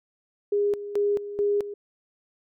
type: tone with tremolo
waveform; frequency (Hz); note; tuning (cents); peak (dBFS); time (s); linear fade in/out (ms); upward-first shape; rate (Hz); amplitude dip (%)
sine; 408.8; G#4; -27; -20; 0.52-1.74; 5; square; 2.3; 75
effects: none